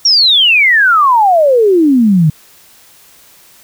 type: exponential sweep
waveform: sine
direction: down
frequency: 5690 to 147.5 Hz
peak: -5 dBFS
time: 0.05-2.3 s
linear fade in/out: 5 ms
effects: white hiss -43 dBFS RMS until 3.63 s